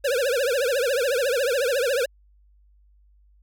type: tone with vibrato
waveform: square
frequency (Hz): 517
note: C5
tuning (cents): -21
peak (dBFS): -21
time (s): 0.04-2.06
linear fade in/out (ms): 10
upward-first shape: triangle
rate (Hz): 14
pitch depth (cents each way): 230
effects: added 50 Hz sine -54 dBFS peak until 3.42 s